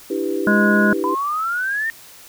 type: chord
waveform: sine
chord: E minor seventh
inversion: third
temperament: equal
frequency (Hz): 293.7 / 329.6 / 392 / 493.9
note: D4 / E4 / G4 / B4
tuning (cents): 0 / 0 / 0 / 0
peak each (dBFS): -27 / -24 / -23 / -28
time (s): 0.1-1.15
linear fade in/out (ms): 5
type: harmonic tone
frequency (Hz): 207.7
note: G#3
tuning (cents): 0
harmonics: 1 / 3 / 5 / 7 / 8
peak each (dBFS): -15 / -23 / -26 / -17 / -28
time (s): 0.47-0.93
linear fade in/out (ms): 2
type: exponential sweep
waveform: sine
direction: up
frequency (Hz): 987.8 to 1846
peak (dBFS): -19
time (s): 1.04-1.9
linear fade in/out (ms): 0
effects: white hiss -43 dBFS RMS until 2.28 s